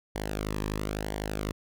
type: tone with flanger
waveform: sawtooth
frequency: 51.91 Hz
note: G#1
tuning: in tune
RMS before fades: -33 dBFS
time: 0.15-1.52 s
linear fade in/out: 5 ms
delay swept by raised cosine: 0.77 to 1.42 ms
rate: 1 Hz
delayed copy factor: -0.7
effects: none